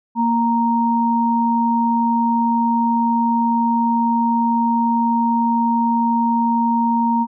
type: tone pair together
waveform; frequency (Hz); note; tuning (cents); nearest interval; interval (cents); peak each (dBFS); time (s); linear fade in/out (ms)
sine; 232.8 / 931; A#3 / A#5; -2 / -2; 2 octaves; 2400; -17; 0.15-7.27; 50
effects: none